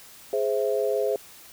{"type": "chord", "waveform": "sine", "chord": "Ab augmented", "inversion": "none", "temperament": "equal with one note detuned", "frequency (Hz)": [417, 523.3, 659.3], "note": ["Ab4", "C5", "E5"], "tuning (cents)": [7, 0, 0], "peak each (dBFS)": [-25, -26, -29], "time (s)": [0.33, 1.16], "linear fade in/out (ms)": 2, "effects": ["white hiss -48 dBFS RMS until 1.52 s"]}